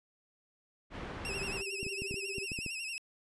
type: low-pass noise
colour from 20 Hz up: pink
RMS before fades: -42 dBFS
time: 0.9-1.63 s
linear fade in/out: 50 ms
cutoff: 2300 Hz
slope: 12 dB/octave
type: tone with vibrato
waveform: sawtooth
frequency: 2654 Hz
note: E7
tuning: 11 cents sharp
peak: -34 dBFS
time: 1.25-2.98 s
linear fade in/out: 0 ms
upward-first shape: sine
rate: 11 Hz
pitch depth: 85 cents each way
type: tone with tremolo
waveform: sine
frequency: 392 Hz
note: G4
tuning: in tune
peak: -38 dBFS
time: 1.29-2.46 s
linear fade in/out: 2 ms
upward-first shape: sine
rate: 16 Hz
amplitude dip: 85%
type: clicks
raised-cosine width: 3 ms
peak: -28 dBFS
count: 9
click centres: 1.83 / 1.866 / 2.02 / 2.111 / 2.142 / 2.383 / 2.518 / 2.589 / 2.663 s
effects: resampled to 24000 Hz